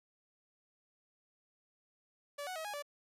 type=tone with pitch steps; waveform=sawtooth; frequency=576 / 739 / 638 / 828 / 580 Hz; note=D5 / F#5 / D#5 / G#5 / D5; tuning=-34 / -2 / +43 / -5 / -22 cents; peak=-36 dBFS; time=2.38-2.825 s; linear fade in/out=10 ms; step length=89 ms; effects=resampled to 32000 Hz